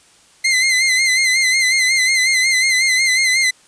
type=tone with vibrato; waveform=sawtooth; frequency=2071 Hz; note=C7; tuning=18 cents flat; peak=-9 dBFS; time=0.44-3.51 s; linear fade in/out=10 ms; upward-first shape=sine; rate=5.5 Hz; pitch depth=56 cents each way; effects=white hiss -50 dBFS RMS until 3.67 s + resampled to 22050 Hz